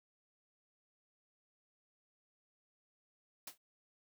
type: noise with exponential decay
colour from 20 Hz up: white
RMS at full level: -41 dBFS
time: 3.47-3.58 s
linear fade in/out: 5 ms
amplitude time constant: 22 ms
effects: high-pass 150 Hz 12 dB/octave